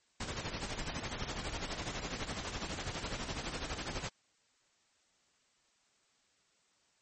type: noise with tremolo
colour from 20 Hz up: pink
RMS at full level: -37 dBFS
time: 0.2-4.09 s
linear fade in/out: 5 ms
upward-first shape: sine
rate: 12 Hz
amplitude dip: 60%
effects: white hiss -72 dBFS RMS until 7.01 s + MP3 32 kbps

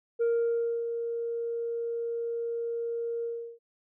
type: tone with ADSR envelope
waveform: sine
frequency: 466.2 Hz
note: A#4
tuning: in tune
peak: -20 dBFS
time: 0.19-3.59 s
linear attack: 28 ms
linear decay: 620 ms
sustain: -9 dB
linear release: 350 ms
effects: tanh soft clip ceiling -22 dBFS

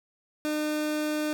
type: tone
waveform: 30% pulse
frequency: 303.3 Hz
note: D#4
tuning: 44 cents flat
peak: -24 dBFS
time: 0.45-1.33 s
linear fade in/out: 0 ms
effects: none

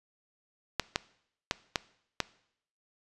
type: clicks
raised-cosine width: 0.2 ms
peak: -9 dBFS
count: 5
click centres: 0.797 / 0.959 / 1.511 / 1.758 / 2.203 s
effects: noise-tail reverb RT60 0.7 s tail -20 dB re dry + resampled to 24000 Hz

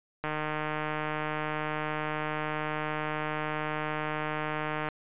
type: click train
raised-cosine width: 0.5 ms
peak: -17 dBFS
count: 712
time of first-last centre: 0.24-4.887 s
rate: 153 Hz
effects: resampled to 8000 Hz

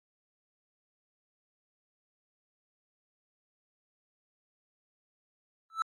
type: tone with exponential growth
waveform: triangle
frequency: 1318.5 Hz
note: E6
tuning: in tune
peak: -21 dBFS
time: 5.7-5.82 s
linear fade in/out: 1 ms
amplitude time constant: 26 ms
effects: AAC 32 kbps

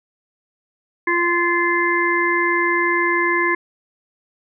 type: harmonic tone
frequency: 346.3 Hz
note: F4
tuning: 15 cents flat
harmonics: 1 / 3 / 5 / 6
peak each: -21 / -21 / -21 / -21 dBFS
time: 1.07-3.55 s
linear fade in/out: 5 ms
effects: none

